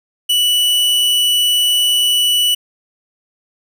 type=tone; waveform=45% pulse; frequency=2957 Hz; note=F#7; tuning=2 cents flat; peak=-11 dBFS; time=0.29-2.55 s; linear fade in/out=10 ms; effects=none